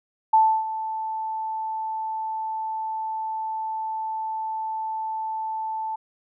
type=tone with ADSR envelope; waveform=sine; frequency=880 Hz; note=A5; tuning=in tune; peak=-12 dBFS; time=0.33-5.96 s; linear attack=8 ms; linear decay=300 ms; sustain=-14 dB; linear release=9 ms; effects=none